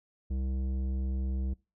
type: tone with tanh clipping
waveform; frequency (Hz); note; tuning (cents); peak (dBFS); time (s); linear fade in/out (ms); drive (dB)
sine; 65.41; C2; 0; -31; 0.3-1.54; 10; 12
effects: noise-tail reverb RT60 0.3 s tail -24 dB re dry